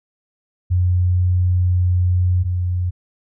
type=tone pair in turn; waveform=sine; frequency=90.1 / 89.61 Hz; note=F#2 / F2; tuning=-45 / +45 cents; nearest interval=unison; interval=10 cents; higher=first; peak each=-13 / -17 dBFS; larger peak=first; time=0.7-2.44 / 2.44-2.91 s; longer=first; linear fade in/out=20 ms; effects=none